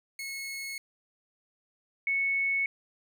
sawtooth / sine tone pair in turn, 2184 / 2208 Hz, C#7 / C#7, -26 / -7 cents, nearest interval unison, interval 19 cents, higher second, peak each -32 / -25 dBFS, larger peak second, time 0.19-0.78 / 2.07-2.66 s, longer neither, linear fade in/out 2 ms, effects none

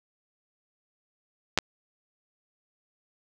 clicks, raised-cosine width 0.2 ms, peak -5 dBFS, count 2, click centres 1.576 / 1.587 s, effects none

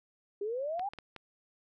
sine exponential sweep, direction up, 394.6 to 830 Hz, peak -32 dBFS, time 0.41-0.89 s, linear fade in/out 5 ms
clicks, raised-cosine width 0.3 ms, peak -28 dBFS, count 4, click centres 0.795 / 0.935 / 0.987 / 1.163 s
effects none

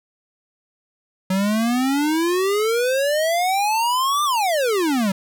square exponential two-way sweep, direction up then down, 185.3 to 1206 to 185.3 Hz, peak -18 dBFS, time 1.3-5.12 s, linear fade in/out 5 ms, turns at 4.24 s, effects none

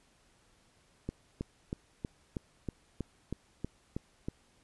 click train, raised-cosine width 3 ms, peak -22 dBFS, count 11, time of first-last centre 1.09-4.285 s, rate 3.13 Hz, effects pink hiss -67 dBFS RMS until 4.63 s + resampled to 24000 Hz

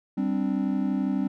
triangle chord, G suspended fourth, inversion none, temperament equal, 196 / 261.6 / 293.7 Hz, G3 / C4 / D4, 0 / 0 / 0 cents, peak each -25 / -25 / -28 dBFS, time 0.17-1.28 s, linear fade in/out 10 ms, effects none

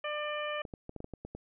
harmonic tone, 597 Hz, D5, 28 cents sharp, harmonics 1 / 2 / 3 / 4 / 5, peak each -36 / -39 / -41 / -42 / -43 dBFS, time 0.04-0.62 s, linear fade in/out 5 ms
clicks, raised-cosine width 2 ms, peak -28 dBFS, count 9, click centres 0.652 / 0.738 / 0.894 / 0.963 / 1.004 / 1.044 / 1.137 / 1.25 / 1.35 s
effects none

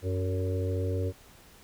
harmonic tone with a mistuned harmonic, 93.6 Hz, F#2, 20 cents sharp, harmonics 1 / 3 / 4 / 5 / 6, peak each -28 / -38 / -38 / -35 / -40 dBFS, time 0.02-1.13 s, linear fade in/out 50 ms, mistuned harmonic 5, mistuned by -30 cents, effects pink hiss -55 dBFS RMS until 1.63 s

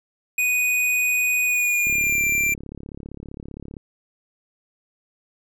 square tone with pitch glide, 2483 to 2363 Hz, D#7 to D7, -4 to +10 cents, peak -19 dBFS, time 0.38-2.54 s, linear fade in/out 5 ms, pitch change -86 cents, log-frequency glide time 1.45-2.23 s
click train, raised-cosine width 3 ms, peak -23 dBFS, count 68, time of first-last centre 1.87-3.768 s, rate 35.3 Hz
effects none

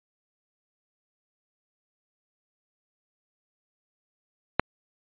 click, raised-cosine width 0.5 ms, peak -3 dBFS, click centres 4.596 s, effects resampled to 8000 Hz

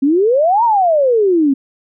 sine exponential two-way sweep, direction up then down, 262.3 to 967 to 262.3 Hz, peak -9 dBFS, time 0.02-1.54 s, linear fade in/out 10 ms, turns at 0.64 s, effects none

